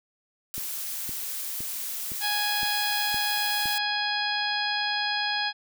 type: noise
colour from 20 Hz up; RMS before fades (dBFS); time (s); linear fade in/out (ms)
blue; -33; 0.54-3.78; 0
type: click train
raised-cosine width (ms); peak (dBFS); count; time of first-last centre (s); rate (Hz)
3; -27; 7; 0.58-3.657; 1.95
type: harmonic tone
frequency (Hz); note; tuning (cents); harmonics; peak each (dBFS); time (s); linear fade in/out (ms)
830.6; G#5; 0; 1 / 2 / 3 / 4 / 5 / 6; -31 / -30 / -35 / -32 / -34 / -33; 2.2-5.53; 50
effects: none